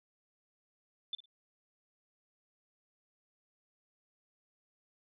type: tone with echo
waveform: sine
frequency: 3520 Hz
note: A7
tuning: in tune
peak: -34 dBFS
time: 1.13-1.15 s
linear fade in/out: 2 ms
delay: 54 ms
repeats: 2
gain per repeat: -15 dB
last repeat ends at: 1.258 s
effects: none